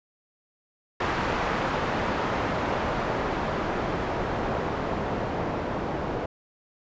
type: noise with low-pass filter sweep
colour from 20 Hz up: white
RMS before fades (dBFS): -28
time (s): 1-6.26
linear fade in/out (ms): 5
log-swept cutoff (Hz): 1300 to 680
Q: 0.72
effects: resampled to 16000 Hz